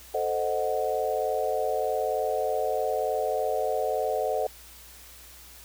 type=chord; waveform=sine; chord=A diminished seventh; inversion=none; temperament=equal; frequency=440 / 523.3 / 622.3 / 740 Hz; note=A4 / C5 / Eb5 / Gb5; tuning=0 / 0 / 0 / 0 cents; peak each=-30 dBFS; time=0.14-4.47 s; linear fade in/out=5 ms; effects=added 60 Hz sine -53 dBFS peak until 5.64 s + white hiss -49 dBFS RMS until 5.64 s